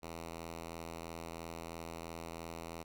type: tone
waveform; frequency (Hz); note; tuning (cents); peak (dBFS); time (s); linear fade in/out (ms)
5% pulse; 83; E2; +12; -32; 0.02-2.84; 20
effects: none